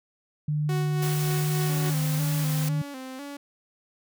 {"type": "tone with pitch glide", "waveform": "sine", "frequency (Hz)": [150, 152.18], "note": ["D3", "D#3"], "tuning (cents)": [37, -38], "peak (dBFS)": -23, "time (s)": [0.48, 2.82], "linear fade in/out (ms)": 5, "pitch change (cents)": 25, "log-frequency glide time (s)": [1.38, 1.74]}
{"type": "tone with tremolo", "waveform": "sawtooth", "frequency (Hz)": 370.2, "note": "F#4", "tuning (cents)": 1, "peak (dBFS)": -26, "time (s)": [0.69, 1.9], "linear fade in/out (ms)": 2, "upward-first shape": "sine", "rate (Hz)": 3.5, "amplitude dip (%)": 45}
{"type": "noise", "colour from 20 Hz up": "white", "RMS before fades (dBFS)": -35, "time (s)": [1.02, 2.69], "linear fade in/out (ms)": 5}
{"type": "tone with vibrato", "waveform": "sawtooth", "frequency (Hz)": 272, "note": "C#4", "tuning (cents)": -33, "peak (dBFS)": -32, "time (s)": [1.69, 3.37], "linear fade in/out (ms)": 5, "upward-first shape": "square", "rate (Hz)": 2, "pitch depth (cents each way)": 76}
{"effects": []}